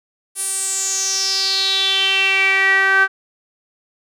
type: tone with band-pass filter sweep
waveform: sawtooth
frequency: 386.5 Hz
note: G4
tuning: 24 cents flat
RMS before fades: -17 dBFS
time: 0.35-3.08 s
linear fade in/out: 50 ms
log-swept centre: 10000 to 1500 Hz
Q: 6.7
effects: none